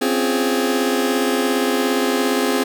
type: chord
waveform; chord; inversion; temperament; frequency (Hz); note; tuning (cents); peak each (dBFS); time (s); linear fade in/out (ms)
sawtooth; Db major seventh; third; just; 259.9 / 277.2 / 346.5 / 415.8; C4 / Db4 / F4 / Ab4; -11 / 0 / -14 / +2; -16 / -22 / -20 / -17; 0.01-2.64; 10
effects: none

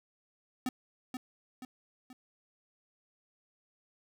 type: tone with echo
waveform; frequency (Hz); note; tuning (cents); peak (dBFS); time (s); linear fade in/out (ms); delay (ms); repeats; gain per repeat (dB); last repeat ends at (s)
square; 254.4; C4; -48; -31; 0.66-0.69; 2; 480; 3; -6; 2.13
effects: none

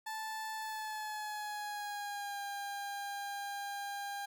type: tone with pitch glide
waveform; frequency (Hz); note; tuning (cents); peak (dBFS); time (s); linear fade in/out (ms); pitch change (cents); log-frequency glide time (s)
30% pulse; 877 to 804.2; A5 to G5; -6 to +44; -36; 0.06-4.26; 10; -150; 0.56-2.4
effects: none

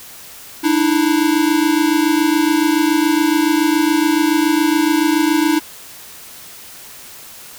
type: tone pair together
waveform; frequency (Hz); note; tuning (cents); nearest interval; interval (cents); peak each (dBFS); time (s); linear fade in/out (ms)
square; 298 / 325.1; D4 / E4; +25 / -24; major second; 151; -16; 0.63-5.6; 20
effects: white hiss -37 dBFS RMS until 7.58 s

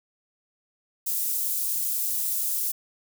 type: high-pass noise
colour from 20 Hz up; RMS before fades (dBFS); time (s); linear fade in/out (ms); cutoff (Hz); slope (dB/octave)
white; -27; 1.06-2.72; 10; 9500; 12
effects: none

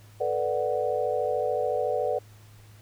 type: chord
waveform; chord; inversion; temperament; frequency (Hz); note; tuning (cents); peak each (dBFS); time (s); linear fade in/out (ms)
sine; B minor seventh; third; equal; 440 / 493.9 / 587.3 / 740; A4 / B4 / D5 / F#5; 0 / 0 / 0 / 0; -31 / -28 / -29 / -31; 0.2-2.19; 10
effects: added 105 Hz sine -49 dBFS peak until 2.81 s + pink hiss -57 dBFS RMS until 2.81 s

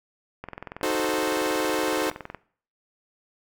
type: click train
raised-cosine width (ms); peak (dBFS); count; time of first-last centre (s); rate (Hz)
0.5; -20; 42; 0.44-2.347; 21.5
type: chord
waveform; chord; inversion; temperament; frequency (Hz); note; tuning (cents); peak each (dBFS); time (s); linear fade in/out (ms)
sawtooth; D# diminished seventh; none; equal; 311.1 / 370 / 440 / 523.3; D#4 / F#4 / A4 / C5; 0 / 0 / 0 / 0; -25; 0.83-2.1; 0
effects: noise-tail reverb RT60 0.5 s tail -19 dB re dry

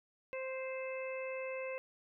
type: harmonic tone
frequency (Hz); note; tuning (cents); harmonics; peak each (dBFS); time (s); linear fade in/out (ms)
523.3; C5; 0; 1 / 2 / 3 / 4 / 5; -39 / -50 / -55 / -48 / -47; 0.33-1.78; 0
effects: none

